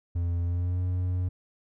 triangle tone with pitch glide, 86.2 to 90.54 Hz, F2 to F#2, -22 to -37 cents, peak -23 dBFS, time 0.15-1.29 s, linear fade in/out 10 ms, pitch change +85 cents, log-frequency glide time 0.42-0.81 s, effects none

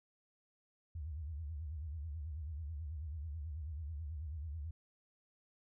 sine tone with vibrato, 76.8 Hz, D#2, 22 cents flat, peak -40 dBFS, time 0.95-4.71 s, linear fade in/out 5 ms, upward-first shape sine, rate 9.2 Hz, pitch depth 170 cents each way, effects none

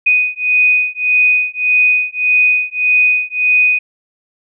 sine beating tone pair, 2489 / 2490.7 Hz, D#7 / D#7, 0 / +1 cents, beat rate 1.7 Hz, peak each -13 dBFS, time 0.06-3.79 s, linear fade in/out 10 ms, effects none

